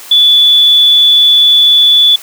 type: tone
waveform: sine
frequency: 3454 Hz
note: A7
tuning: 33 cents flat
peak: -3 dBFS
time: 0.11-2.16 s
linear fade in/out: 5 ms
effects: white hiss -31 dBFS RMS until 2.22 s + high-pass 400 Hz 12 dB/octave